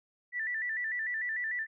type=tone with vibrato; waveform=sine; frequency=1864.7 Hz; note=A#6; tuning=in tune; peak=-31 dBFS; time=0.32-1.67 s; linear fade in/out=50 ms; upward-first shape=square; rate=6.7 Hz; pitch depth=85 cents each way; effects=none